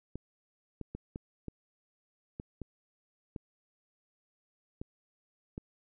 clicks, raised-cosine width 3 ms, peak -26 dBFS, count 10, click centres 0.156 / 0.813 / 0.95 / 1.159 / 1.483 / 2.399 / 2.617 / 3.362 / 4.815 / 5.579 s, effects none

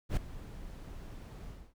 brown noise with ADSR envelope, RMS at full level -28 dBFS, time 0.09-1.74 s, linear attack 79 ms, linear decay 5 ms, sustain -17 dB, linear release 250 ms, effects none

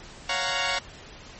10% pulse chord, Gb major seventh, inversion second, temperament equal, 554.4 / 698.5 / 740 / 932.3 Hz, Db5 / F5 / Gb5 / Bb5, 0 / 0 / 0 / 0 cents, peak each -22 dBFS, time 0.29-0.79 s, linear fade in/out 5 ms, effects pink hiss -45 dBFS RMS until 1.39 s + MP3 32 kbps

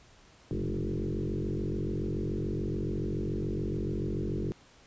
sine tone with frequency modulation, 114.1 Hz, A#2, 37 cents flat, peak -29 dBFS, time 0.51-4.52 s, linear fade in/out 0 ms, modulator 47 Hz, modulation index 6.3, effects pink hiss -58 dBFS RMS until 4.86 s + resampled to 16000 Hz

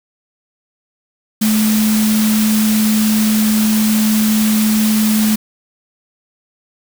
sine tone in noise, 215.9 Hz, A3, 33 cents flat, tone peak -11 dBFS, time 1.41-5.36 s, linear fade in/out 10 ms, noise white, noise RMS -21 dBFS, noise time 1.41-5.36 s, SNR +7 dB, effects none

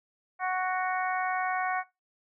harmonic tone, 370 Hz, F#4, in tune, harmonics 2 / 3 / 4 / 5 / 6, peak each -29 / -33 / -35 / -37 / -39 dBFS, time 0.39-1.84 s, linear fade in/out 50 ms, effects noise-tail reverb RT60 0.2 s tail -18 dB re dry

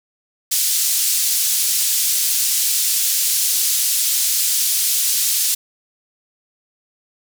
white band-pass noise, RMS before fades -18 dBFS, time 0.51-5.55 s, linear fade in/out 10 ms, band 4400 to 13000 Hz, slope 12 dB/octave, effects none

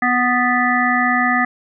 harmonic tone with a mistuned harmonic, 246.9 Hz, B3, in tune, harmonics 1 / 3 / 5 / 7 / 8, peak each -20 / -20 / -20 / -20 / -20 dBFS, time 0.02-1.45 s, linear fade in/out 5 ms, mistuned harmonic 7, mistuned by +21 cents, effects none

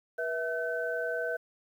sine tone cluster, 484.3 / 653 / 1524 Hz, B4 / E5 / G6, -34 / -17 / -49 cents, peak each -34 / -34 / -34 dBFS, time 0.18-1.37 s, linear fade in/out 10 ms, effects 10-bit

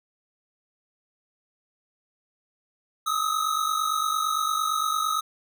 square tone pair together, 1244.5 / 1293.3 Hz, D#6 / E6, 0 / -33 cents, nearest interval minor second, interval 67 cents, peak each -27 dBFS, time 3.06-5.21 s, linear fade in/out 10 ms, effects none

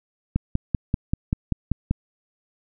click train, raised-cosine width 5 ms, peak -8 dBFS, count 9, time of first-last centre 0.36-1.91 s, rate 5.16 Hz, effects none

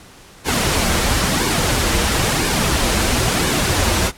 pink noise with flanger, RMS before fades -17 dBFS, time 0.44-4.12 s, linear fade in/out 50 ms, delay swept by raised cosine 1.5 to 7.4 ms, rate 0.99 Hz, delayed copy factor -0.55, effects pink hiss -43 dBFS RMS until 4.17 s + low-pass 11000 Hz 12 dB/octave

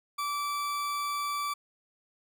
40% pulse tone, 1160 Hz, D6, 22 cents flat, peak -29 dBFS, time 0.18-1.54 s, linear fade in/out 10 ms, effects none

